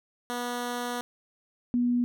10% pulse / sine tone pair in turn, 243.2 / 243.2 Hz, B3 / B3, -26 / -26 cents, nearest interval unison, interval 0 cents, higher neither, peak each -22 dBFS, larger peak neither, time 0.3-1.01 / 1.74-2.04 s, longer first, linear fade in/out 0 ms, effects none

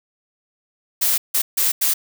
blue noise bursts at uneven times, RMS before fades -18 dBFS, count 4, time 1.01-1.18 / 1.34-1.42 / 1.57-1.72 / 1.81-1.94 s, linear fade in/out 10 ms, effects none

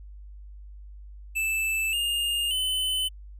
square tone with pitch steps, 2637 / 2826 / 3029 Hz, E7 / F7 / F#7, 0 / +20 / +40 cents, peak -25 dBFS, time 1.35-3.09 s, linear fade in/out 20 ms, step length 580 ms, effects added 50 Hz sine -41 dBFS peak until 3.39 s

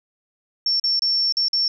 sine tone with dropouts, 5440 Hz, F8, 46 cents flat, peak -17 dBFS, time 0.66-1.68 s, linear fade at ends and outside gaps 2 ms, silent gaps 0.798-0.839 / 0.994-1.02 / 1.324-1.369 / 1.484-1.531 s, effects none

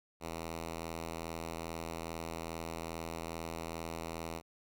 5% pulse tone, 82.41 Hz, E2, in tune, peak -28 dBFS, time 0.2-4.42 s, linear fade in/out 50 ms, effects none

